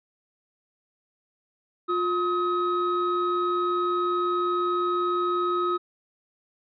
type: tone pair together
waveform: triangle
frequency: 354.3 / 1268.8 Hz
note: F4 / D#6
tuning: +25 / +33 cents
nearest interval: octave + minor seventh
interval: 2208 cents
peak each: -24 / -23 dBFS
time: 1.88-5.78 s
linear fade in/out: 20 ms
effects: resampled to 11025 Hz